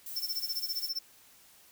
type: noise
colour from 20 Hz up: violet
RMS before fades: -41 dBFS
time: 0.06-0.89 s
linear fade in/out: 2 ms
type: tone with tremolo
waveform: square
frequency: 5360 Hz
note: E8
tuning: 28 cents sharp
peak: -30 dBFS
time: 0.16-0.99 s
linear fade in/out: 5 ms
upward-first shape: sine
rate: 15 Hz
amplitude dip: 100%
effects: white hiss -59 dBFS RMS until 1.71 s